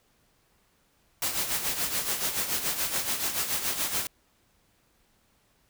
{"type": "noise with tremolo", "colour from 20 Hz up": "white", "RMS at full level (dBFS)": -27, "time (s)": [1.22, 4.07], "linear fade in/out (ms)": 2, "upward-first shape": "sine", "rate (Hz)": 7, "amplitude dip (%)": 60, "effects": ["pink hiss -67 dBFS RMS until 5.69 s"]}